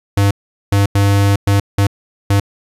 square tone bursts at uneven times, 100 Hz, G2, 35 cents sharp, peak -10 dBFS, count 6, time 0.17-0.31 / 0.72-0.86 / 0.95-1.36 / 1.47-1.6 / 1.78-1.87 / 2.3-2.4 s, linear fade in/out 5 ms, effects resampled to 32000 Hz

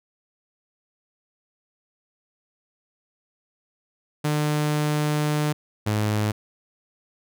sawtooth tone pair in turn, 150 / 106.07 Hz, D3 / G#2, +37 / +37 cents, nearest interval tritone, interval 600 cents, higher first, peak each -17 dBFS, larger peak neither, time 4.24-5.53 / 5.86-6.32 s, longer first, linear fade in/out 10 ms, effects none

